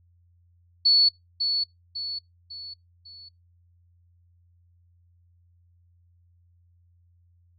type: tone with echo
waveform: sine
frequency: 4424 Hz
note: C#8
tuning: 4 cents flat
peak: -15 dBFS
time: 0.85-1.09 s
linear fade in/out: 10 ms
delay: 550 ms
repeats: 4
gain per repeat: -7 dB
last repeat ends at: 3.29 s
effects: noise-tail reverb RT60 0.2 s tail -25 dB re dry + added 87 Hz sine -58 dBFS peak until 7.58 s